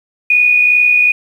sine tone with amplitude modulation, 2465 Hz, D#7, 17 cents flat, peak -5 dBFS, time 0.3-1.12 s, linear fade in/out 5 ms, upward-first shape sine, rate 62.5 Hz, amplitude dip 45%, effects 7-bit

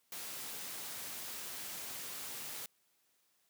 white noise, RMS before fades -44 dBFS, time 0.12-2.66 s, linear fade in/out 2 ms, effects white hiss -75 dBFS RMS until 3.49 s + high-pass 100 Hz 12 dB/octave

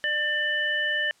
harmonic tone, 596 Hz, D5, 25 cents sharp, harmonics 1 / 3 / 5, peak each -35 / -24 / -30 dBFS, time 0.04-1.11 s, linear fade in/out 0 ms, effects white hiss -61 dBFS RMS until 1.2 s + low-pass 8000 Hz 12 dB/octave

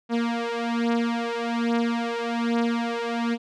sawtooth beating tone pair, 233.1 / 234.3 Hz, A#3 / A#3, 0 / +9 cents, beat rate 1.2 Hz, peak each -22 dBFS, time 0.09-3.38 s, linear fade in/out 50 ms, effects low-pass 4000 Hz 12 dB/octave

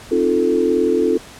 sine chord, F dominant seventh, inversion second, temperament equal with one note detuned, 267 / 311.1 / 349.2 / 440 Hz, C4 / Eb4 / F4 / A4, +35 / 0 / 0 / 0 cents, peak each -21 / -22 / -18 / -17 dBFS, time 0.11-1.18 s, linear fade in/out 10 ms, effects pink hiss -39 dBFS RMS until 1.39 s + low-pass 10000 Hz 12 dB/octave

